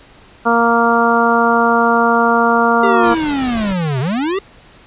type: harmonic tone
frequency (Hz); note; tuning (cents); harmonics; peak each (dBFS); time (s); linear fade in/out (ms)
233.1; A#3; 0; 1 / 2 / 3 / 4 / 5 / 6; -17 / -17 / -17 / -17 / -17 / -17; 0.45-3.15; 20
type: linear two-way sweep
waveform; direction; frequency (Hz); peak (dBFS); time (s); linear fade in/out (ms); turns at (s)
square; down then up; 405 to 123.47 to 405; -16; 2.83-4.39; 5; 4
type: noise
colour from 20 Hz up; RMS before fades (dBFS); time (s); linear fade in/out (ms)
pink; -28; 3.03-3.73; 5
effects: pink hiss -44 dBFS RMS until 4.86 s + resampled to 8000 Hz